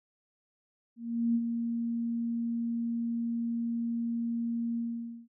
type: tone with ADSR envelope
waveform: sine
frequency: 233.1 Hz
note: A#3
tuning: in tune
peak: -23 dBFS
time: 0.96-5.28 s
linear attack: 390 ms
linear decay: 52 ms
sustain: -6 dB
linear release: 510 ms
effects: none